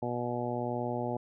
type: harmonic tone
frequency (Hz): 121.4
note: B2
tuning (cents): -29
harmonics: 1 / 2 / 3 / 4 / 5 / 6 / 7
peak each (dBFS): -38 / -37 / -38 / -39 / -38 / -40 / -39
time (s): 0.02-1.17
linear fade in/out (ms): 5
effects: none